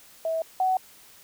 sine tone pair in turn, 649 / 749 Hz, E5 / F#5, -27 / +21 cents, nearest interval major second, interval 248 cents, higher second, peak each -24 / -20 dBFS, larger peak second, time 0.25-0.42 / 0.6-0.77 s, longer neither, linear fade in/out 2 ms, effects white hiss -52 dBFS RMS until 1.23 s

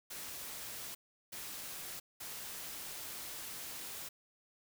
white noise bursts at uneven times, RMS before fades -45 dBFS, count 3, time 0.1-0.95 / 1.32-2 / 2.2-4.09 s, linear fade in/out 10 ms, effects none

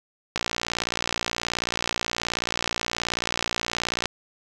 click train, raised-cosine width 0.2 ms, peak -7 dBFS, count 218, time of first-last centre 0.36-4.057 s, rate 58.7 Hz, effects none

